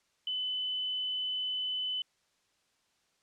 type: tone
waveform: sine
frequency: 3014 Hz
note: F#7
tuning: 31 cents sharp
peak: -31 dBFS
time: 0.27-2.02 s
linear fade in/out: 2 ms
effects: white hiss -73 dBFS RMS until 3.22 s + low-pass 7000 Hz 12 dB/octave